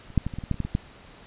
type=clicks; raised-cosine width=5 ms; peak=-29 / -7 / -15 / -23 / -19 / -23 / -11 / -23 / -14 / -18 / -10 dBFS; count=11; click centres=0.103 / 0.177 / 0.266 / 0.338 / 0.386 / 0.438 / 0.513 / 0.543 / 0.603 / 0.65 / 0.751 s; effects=pink hiss -49 dBFS RMS until 1.26 s + resampled to 8000 Hz